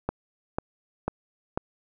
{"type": "click train", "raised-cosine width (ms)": 1, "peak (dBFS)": -12, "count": 4, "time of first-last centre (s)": [0.09, 1.575], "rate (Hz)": 2.02, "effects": []}